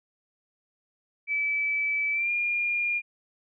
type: tone with pitch glide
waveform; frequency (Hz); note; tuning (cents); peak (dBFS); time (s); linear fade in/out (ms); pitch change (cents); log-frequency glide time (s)
sine; 2305 to 2413; D7 to D7; -33 to +46; -24; 1.27-3.02; 50; +79; 2.12-2.31
effects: none